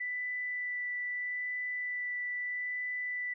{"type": "tone with vibrato", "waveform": "sine", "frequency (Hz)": 1981, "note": "B6", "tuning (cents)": 5, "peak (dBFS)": -33, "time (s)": [0, 3.34], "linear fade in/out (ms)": 10, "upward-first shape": "sine", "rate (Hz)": 0.78, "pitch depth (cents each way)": 8, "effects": []}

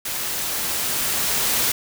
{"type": "noise with level ramp", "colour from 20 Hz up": "white", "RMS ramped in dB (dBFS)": [-27, -20], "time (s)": [0.05, 1.72], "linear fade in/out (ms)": 5, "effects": []}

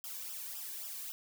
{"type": "noise with flanger", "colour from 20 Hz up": "blue", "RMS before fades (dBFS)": -43, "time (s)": [0.04, 1.12], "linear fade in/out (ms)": 0, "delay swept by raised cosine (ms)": [0.46, 1.56], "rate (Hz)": 3.7, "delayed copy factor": -0.9, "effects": []}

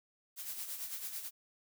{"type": "noise with tremolo", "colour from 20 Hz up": "blue", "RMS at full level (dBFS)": -40, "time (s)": [0.36, 1.31], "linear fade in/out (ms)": 50, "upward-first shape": "sine", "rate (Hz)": 9, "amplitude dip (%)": 55, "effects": []}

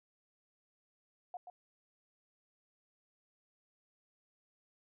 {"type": "tone with echo", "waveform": "sine", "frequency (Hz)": 720, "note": "F#5", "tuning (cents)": -47, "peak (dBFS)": -40, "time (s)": [1.34, 1.37], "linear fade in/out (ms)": 2, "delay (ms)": 130, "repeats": 1, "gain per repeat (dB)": -7, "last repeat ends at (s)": 1.5, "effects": []}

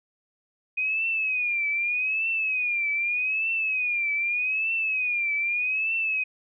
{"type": "tone with vibrato", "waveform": "sine", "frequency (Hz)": 2489, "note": "D#7", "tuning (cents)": 0, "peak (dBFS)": -23, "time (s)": [0.77, 6.24], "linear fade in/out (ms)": 10, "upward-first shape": "triangle", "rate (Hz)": 0.82, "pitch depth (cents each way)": 140, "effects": []}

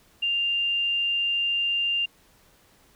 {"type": "tone", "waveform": "sine", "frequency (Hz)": 2794, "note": "F7", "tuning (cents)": 0, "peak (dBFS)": -22, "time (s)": [0.22, 2.06], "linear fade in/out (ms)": 10, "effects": ["pink hiss -59 dBFS RMS until 2.95 s"]}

